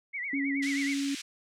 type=tone with vibrato; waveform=sine; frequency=2093 Hz; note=C7; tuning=in tune; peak=-32 dBFS; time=0.13-0.95 s; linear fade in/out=20 ms; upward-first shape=sine; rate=9.4 Hz; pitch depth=140 cents each way
type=tone with pitch glide; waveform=sine; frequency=277.2 to 278.8 Hz; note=C#4 to C#4; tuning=0 to +10 cents; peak=-28 dBFS; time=0.33-1.15 s; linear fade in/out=5 ms; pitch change=+10 cents; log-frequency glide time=0.62-0.7 s
type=band-pass noise; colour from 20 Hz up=pink; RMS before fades=-40 dBFS; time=0.62-1.22 s; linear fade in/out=10 ms; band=2000 to 8000 Hz; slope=24 dB/octave
effects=none